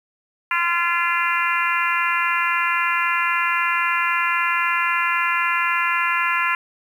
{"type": "harmonic tone", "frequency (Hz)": 343.8, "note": "F4", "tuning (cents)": -27, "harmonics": [3, 4, 5, 6, 7, 8], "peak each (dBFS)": [-23, -24, -25, -26, -26, -27], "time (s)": [0.51, 6.55], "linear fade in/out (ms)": 2, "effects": ["8-bit"]}